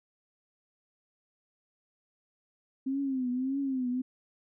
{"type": "tone with vibrato", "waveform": "sine", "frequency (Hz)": 262.2, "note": "C4", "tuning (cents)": 4, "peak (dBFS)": -28, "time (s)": [2.86, 4.02], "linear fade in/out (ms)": 10, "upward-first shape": "triangle", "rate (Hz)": 1.7, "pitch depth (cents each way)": 120, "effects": []}